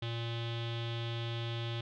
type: tone with low-pass filter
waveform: square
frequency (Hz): 116.54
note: A#2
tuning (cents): 0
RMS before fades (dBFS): -37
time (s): 0.02-1.81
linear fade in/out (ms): 5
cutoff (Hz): 3400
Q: 6.1
effects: none